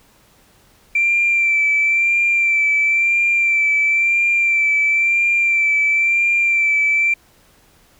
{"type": "tone with vibrato", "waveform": "sine", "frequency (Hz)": 2349, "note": "D7", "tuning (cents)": 0, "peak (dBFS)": -12, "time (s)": [0.95, 7.14], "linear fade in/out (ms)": 5, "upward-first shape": "sine", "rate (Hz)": 0.98, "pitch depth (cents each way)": 29, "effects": ["tanh soft clip ceiling -8 dBFS", "pink hiss -53 dBFS RMS until 7.99 s"]}